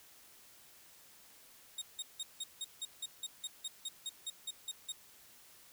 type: tone bursts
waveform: 25% pulse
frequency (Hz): 3729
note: A#7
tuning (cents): 0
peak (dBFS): -34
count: 16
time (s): 1.78-4.922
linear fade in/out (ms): 5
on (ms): 37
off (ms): 170
effects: white hiss -60 dBFS RMS until 5.72 s